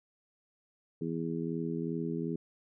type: harmonic tone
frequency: 82.6 Hz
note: E2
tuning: 4 cents sharp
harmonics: 2 / 3 / 4 / 5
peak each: -36 / -37 / -38 / -39 dBFS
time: 1.01-2.36 s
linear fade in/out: 5 ms
effects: none